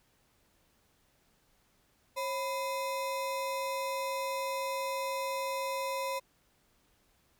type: ring-modulated tone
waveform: square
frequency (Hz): 768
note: G5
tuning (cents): -36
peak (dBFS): -30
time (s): 2.16-6.2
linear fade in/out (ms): 20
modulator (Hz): 227
effects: pink hiss -70 dBFS RMS until 7.39 s